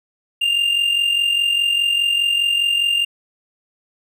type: tone with amplitude modulation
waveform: triangle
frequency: 2800 Hz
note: F7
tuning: 4 cents sharp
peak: -11 dBFS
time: 0.41-3.05 s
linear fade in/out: 10 ms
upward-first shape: sine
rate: 44.9 Hz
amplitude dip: 55%
effects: none